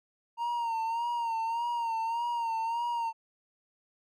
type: tone with vibrato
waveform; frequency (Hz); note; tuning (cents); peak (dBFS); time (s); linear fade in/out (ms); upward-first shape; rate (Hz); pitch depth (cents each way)
triangle; 926; A#5; -12; -27; 0.37-3.13; 50; sine; 1.7; 53
effects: none